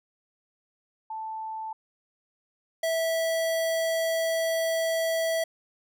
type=tone pair in turn; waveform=sine / square; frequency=880 / 654.5 Hz; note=A5 / E5; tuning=0 / -13 cents; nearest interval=perfect fourth; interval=513 cents; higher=first; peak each=-32 / -25 dBFS; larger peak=second; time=1.1-1.73 / 2.83-5.44 s; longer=second; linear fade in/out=5 ms; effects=none